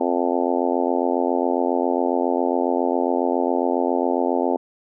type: harmonic tone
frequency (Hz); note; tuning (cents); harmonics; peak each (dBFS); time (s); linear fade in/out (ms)
87.31; F2; 0; 3 / 4 / 5 / 6 / 7 / 8 / 9 / 10; -24 / -25 / -26 / -27 / -27 / -28 / -29 / -29; 0-4.57; 10
effects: none